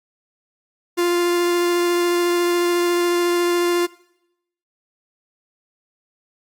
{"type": "tone with vibrato", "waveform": "45% pulse", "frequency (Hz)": 349.2, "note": "F4", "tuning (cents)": 0, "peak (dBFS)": -16, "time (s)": [0.97, 3.87], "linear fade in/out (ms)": 20, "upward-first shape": "triangle", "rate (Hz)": 14, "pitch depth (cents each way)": 9, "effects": ["noise-tail reverb RT60 0.8 s tail -21 dB re dry", "Opus 48 kbps"]}